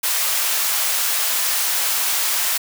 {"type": "high-pass noise", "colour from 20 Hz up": "white", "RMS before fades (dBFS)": -20, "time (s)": [0.03, 2.58], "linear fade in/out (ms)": 10, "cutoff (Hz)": 730, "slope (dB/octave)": 12, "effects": []}